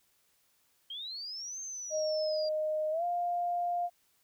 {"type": "linear two-way sweep", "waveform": "sine", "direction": "up then down", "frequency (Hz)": [3130, 6370, 4735], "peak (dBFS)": -38, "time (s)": [0.9, 2.49], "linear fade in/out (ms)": 5, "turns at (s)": 1.6}
{"type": "tone with pitch glide", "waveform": "sine", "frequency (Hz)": [618, 701.7], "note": ["D#5", "F5"], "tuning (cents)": [-12, 8], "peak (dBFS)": -29, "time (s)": [1.9, 3.9], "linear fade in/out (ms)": 50, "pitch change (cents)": 220, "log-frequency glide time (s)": [2.91, 3.04]}
{"effects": ["white hiss -71 dBFS RMS until 4.23 s"]}